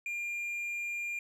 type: tone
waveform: triangle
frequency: 2400 Hz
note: D7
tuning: 37 cents sharp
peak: -32 dBFS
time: 0.06-1.19 s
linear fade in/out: 2 ms
effects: none